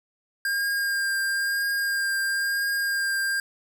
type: tone with vibrato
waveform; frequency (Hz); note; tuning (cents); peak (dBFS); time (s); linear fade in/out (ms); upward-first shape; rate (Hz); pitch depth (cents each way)
square; 1607; G6; +43; -24; 0.45-3.4; 2; triangle; 1; 17
effects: none